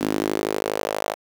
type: tone with high-pass filter sweep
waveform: sawtooth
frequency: 52.3 Hz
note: G#1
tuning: 13 cents sharp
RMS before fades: -25 dBFS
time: 0-1.15 s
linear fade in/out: 20 ms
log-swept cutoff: 270 to 650 Hz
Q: 2.8
effects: 7-bit